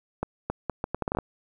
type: accelerating click train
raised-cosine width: 1 ms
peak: -13 dBFS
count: 11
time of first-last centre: 0.23-1.187 s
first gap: 270 ms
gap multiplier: 0.73
effects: 9-bit